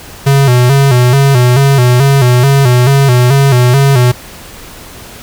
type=tone with vibrato; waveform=square; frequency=130.81 Hz; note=C3; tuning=in tune; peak=-5 dBFS; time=0.26-4.12 s; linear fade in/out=10 ms; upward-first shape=square; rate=2.3 Hz; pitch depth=97 cents each way; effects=pink hiss -31 dBFS RMS until 5.22 s